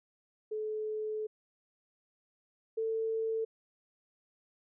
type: tone pair in turn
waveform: sine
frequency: 430.6 / 446.3 Hz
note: A4 / A4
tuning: -37 / +25 cents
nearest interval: minor second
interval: 62 cents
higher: second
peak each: -33 / -30 dBFS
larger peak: second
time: 0.51-1.27 / 2.77-3.45 s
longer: first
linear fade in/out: 10 ms
effects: none